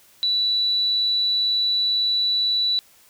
sine tone, 3951 Hz, B7, in tune, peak -18 dBFS, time 0.23-2.79 s, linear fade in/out 0 ms, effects white hiss -54 dBFS RMS until 3.09 s

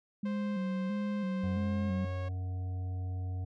sine tone with vibrato, 196.8 Hz, G3, 7 cents sharp, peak -31 dBFS, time 0.23-2.05 s, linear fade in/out 5 ms, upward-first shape square, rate 1.5 Hz, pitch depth 67 cents each way
sawtooth tone with pitch glide, 523.3 to 547.4 Hz, C5 to C#5, 0 to -22 cents, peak -37 dBFS, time 0.25-2.29 s, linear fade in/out 10 ms, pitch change +78 cents, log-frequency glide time 1.53-2.11 s
harmonic tone, 92 Hz, F#2, 9 cents flat, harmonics 1 / 3 / 5 / 7 / 8, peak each -33 / -51 / -57 / -61 / -55 dBFS, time 1.43-3.45 s, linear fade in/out 10 ms
effects low-pass 3000 Hz 12 dB/octave

